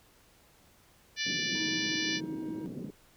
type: harmonic tone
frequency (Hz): 587.3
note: D5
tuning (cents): 0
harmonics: 3 / 4 / 5 / 6 / 7 / 8 / 9 / 10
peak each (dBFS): -36 / -37 / -38 / -39 / -39 / -40 / -41 / -41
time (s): 1.16-2.21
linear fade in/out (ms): 50
type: band-pass noise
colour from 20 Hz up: pink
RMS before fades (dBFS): -41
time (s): 1.25-2.91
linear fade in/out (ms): 10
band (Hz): 160 to 370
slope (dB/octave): 24
type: tone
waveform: triangle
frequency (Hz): 316.1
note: D#4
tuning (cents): +27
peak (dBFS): -34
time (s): 1.55-2.66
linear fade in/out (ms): 0
effects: pink hiss -62 dBFS RMS until 3.16 s